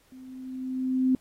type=tone with level ramp; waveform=sine; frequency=258.6 Hz; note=C4; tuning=20 cents flat; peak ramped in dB=-44 to -18 dBFS; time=0.12-1.15 s; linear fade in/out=2 ms; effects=pink hiss -63 dBFS RMS until 1.2 s + AAC 48 kbps